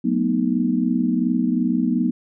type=chord; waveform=sine; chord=B dominant seventh; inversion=second; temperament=equal with one note detuned; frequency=185 / 224.1 / 246.9 / 311.1 Hz; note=F#3 / A3 / B3 / D#4; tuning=0 / +32 / 0 / 0 cents; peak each=-24 / -24 / -20 / -25 dBFS; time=0.04-2.11 s; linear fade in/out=10 ms; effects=none